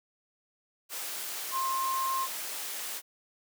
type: tone in noise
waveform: sine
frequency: 1059 Hz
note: C6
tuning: 21 cents sharp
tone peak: -28 dBFS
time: 1.51-2.28 s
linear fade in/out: 50 ms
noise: white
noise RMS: -37 dBFS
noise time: 0.89-3.02 s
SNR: +6 dB
effects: high-pass 400 Hz 12 dB/octave

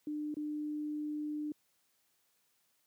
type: tone with dropouts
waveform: sine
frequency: 300 Hz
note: D4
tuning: 37 cents sharp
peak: -35 dBFS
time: 0.07-1.52 s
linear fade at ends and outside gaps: 2 ms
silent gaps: 0.342-0.368 s
effects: white hiss -75 dBFS RMS until 2.86 s + high-pass 80 Hz 12 dB/octave

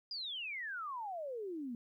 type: exponential sweep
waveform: sine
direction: down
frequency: 4978 to 227.6 Hz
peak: -39 dBFS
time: 0.11-1.75 s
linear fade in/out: 2 ms
effects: 13-bit

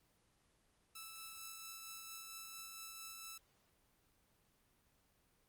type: tone with tremolo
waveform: 5% pulse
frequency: 1317 Hz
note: E6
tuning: 2 cents flat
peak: -36 dBFS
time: 0.95-3.38 s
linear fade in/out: 5 ms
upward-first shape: triangle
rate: 4.4 Hz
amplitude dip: 30%
effects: pink hiss -75 dBFS RMS until 5.48 s + Opus 24 kbps

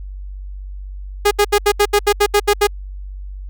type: tone bursts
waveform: sawtooth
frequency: 411.3 Hz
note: G#4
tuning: 17 cents flat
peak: -6 dBFS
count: 11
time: 1.25-2.672 s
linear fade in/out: 10 ms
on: 62 ms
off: 74 ms
effects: added 48 Hz sine -27 dBFS peak until 3.49 s

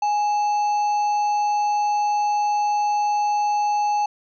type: harmonic tone with a mistuned harmonic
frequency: 880 Hz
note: A5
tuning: in tune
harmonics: 1 / 3 / 5 / 7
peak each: -18 / -37 / -41 / -41 dBFS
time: 0.02-4.06 s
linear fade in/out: 5 ms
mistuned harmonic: 1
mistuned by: -98 cents
effects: none

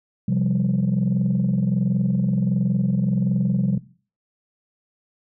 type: chord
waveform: sine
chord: C suspended fourth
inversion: none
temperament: equal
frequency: 130.81 / 174.61 / 196 Hz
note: C3 / F3 / G3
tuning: 0 / 0 / 0 cents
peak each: -21 / -21 / -21 dBFS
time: 0.28-3.78 s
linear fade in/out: 5 ms
effects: noise-tail reverb RT60 0.4 s tail -18 dB re dry + tanh soft clip ceiling -13 dBFS

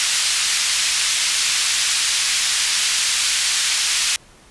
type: band-pass noise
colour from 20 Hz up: white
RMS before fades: -19 dBFS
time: 0-4.16 s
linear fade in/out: 0 ms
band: 2000 to 7000 Hz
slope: 12 dB/octave
effects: pink hiss -48 dBFS RMS until 4.5 s + resampled to 24000 Hz

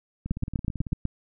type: two click trains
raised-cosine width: 5 ms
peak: -13 / -21 dBFS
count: 7 / 13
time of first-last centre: 0.31-1.053 / 0.26-0.923 s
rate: 8.07 / 18.1 Hz
effects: none

